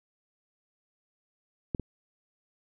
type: clicks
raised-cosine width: 3 ms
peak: -16 / -22 dBFS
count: 2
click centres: 1.748 / 1.797 s
effects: none